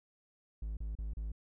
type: tone bursts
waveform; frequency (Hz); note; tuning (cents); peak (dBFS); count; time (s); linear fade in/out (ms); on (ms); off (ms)
triangle; 53.3; G#1; +46; -34; 4; 0.62-1.319; 5; 150; 33
effects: none